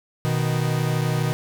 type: tone pair together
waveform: 45% pulse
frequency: 123.5 / 155.6 Hz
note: B2 / D#3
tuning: 0 / 0 cents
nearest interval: major third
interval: 400 cents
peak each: -23 dBFS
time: 0.25-1.33 s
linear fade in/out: 0 ms
effects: none